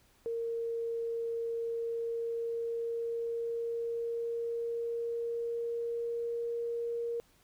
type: tone with pitch glide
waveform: sine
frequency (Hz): 461.9 to 468.6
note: A#4 to A#4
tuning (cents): -16 to +9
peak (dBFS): -32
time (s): 0.26-7.2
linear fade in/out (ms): 0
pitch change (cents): +25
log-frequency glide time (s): 1.53-6.5
effects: pink hiss -66 dBFS RMS until 7.43 s